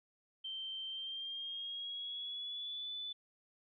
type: tone with pitch glide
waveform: sine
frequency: 3126 to 3489 Hz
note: G7 to A7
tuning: -6 to -15 cents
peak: -40 dBFS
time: 0.44-3.13 s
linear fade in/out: 10 ms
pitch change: +191 cents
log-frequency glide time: 0.87-2.9 s
effects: none